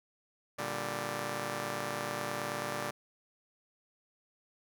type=chord; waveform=5% pulse; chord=G minor; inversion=first; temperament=just; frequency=117.6 / 147 / 196 Hz; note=Bb2 / D3 / G3; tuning=+16 / +2 / 0 cents; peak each=-29 dBFS; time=0.58-2.91 s; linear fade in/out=10 ms; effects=none